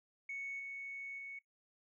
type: tone with level steps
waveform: sine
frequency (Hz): 2217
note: C#7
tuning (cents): 0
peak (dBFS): -39 / -42 / -44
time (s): 0.29-1.39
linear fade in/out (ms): 5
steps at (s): 0.59 / 1.18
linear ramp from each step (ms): 10
effects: noise-tail reverb RT60 0.1 s tail -20 dB re dry + tanh soft clip ceiling -36 dBFS